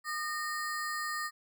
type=ring-modulated tone; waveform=square; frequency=1530 Hz; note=G6; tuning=42 cents flat; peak=-31 dBFS; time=0.04-1.31 s; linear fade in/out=50 ms; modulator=313 Hz; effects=none